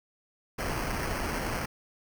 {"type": "noise with sample-and-hold", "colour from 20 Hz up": "pink", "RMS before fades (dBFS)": -32, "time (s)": [0.58, 1.66], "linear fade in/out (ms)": 10, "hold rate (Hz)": 3675, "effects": []}